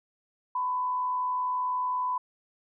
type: tone with frequency modulation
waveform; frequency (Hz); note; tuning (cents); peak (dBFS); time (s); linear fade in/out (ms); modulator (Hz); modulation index
sine; 1002; B5; +25; -26; 0.55-2.18; 5; 72.8; 0.3
effects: none